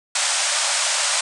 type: band-pass noise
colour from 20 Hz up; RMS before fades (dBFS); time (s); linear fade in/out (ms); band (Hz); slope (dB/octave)
white; -21; 0.15-1.21; 5; 550 to 9400; 96
effects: none